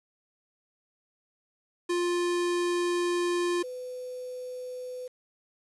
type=tone pair in turn; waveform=square / sine; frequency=350.6 / 501.6 Hz; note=F4 / B4; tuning=+7 / +27 cents; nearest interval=tritone; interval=620 cents; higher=second; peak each=-26 / -35 dBFS; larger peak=first; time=1.89-3.63 / 3.63-5.08 s; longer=first; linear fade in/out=10 ms; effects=resampled to 24000 Hz + 9-bit